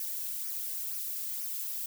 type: noise with flanger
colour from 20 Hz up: violet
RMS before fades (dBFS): -36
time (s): 0-1.86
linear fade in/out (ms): 2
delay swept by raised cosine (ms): 0.25 to 2.15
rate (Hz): 2.1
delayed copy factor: -0.6
effects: none

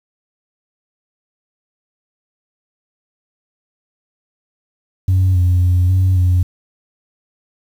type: tone with pitch steps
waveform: sine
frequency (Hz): 93.2 / 89.5 / 90 / 93.2 / 90.1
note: F#2 / F2 / F#2 / F#2 / F#2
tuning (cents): +13 / +43 / -47 / +13 / -45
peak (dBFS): -8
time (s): 5.08-6.43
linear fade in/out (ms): 5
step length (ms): 270
effects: tanh soft clip ceiling -8 dBFS + 7-bit

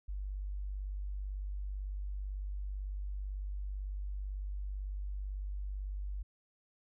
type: tone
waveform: sine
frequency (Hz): 49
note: G1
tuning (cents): 0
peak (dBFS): -36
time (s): 0.08-6.23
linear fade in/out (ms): 10
effects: none

